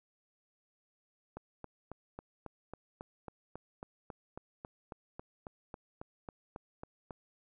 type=click train; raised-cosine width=1 ms; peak=-29 dBFS; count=22; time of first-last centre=1.37-7.108 s; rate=3.66 Hz; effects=none